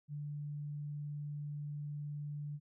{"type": "tone", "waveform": "sine", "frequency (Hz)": 146.83, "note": "D3", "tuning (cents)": 0, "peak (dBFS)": -39, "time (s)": [0.08, 2.6], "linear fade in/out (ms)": 50, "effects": []}